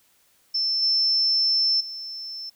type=tone with level steps; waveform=sine; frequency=5320 Hz; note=E8; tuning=15 cents sharp; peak=-21 / -18 / -32 dBFS; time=0.54-2.5 s; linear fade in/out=10 ms; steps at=0.82 / 1.8 s; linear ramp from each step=10 ms; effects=white hiss -62 dBFS RMS until 2.55 s